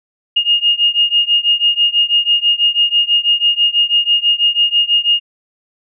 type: beating tone pair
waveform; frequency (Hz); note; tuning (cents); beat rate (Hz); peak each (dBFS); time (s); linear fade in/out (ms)
sine; 2843 / 2849.1; F7 / F7; +30 / +34; 6.1; -13 / -14; 0.36-5.2; 10
effects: none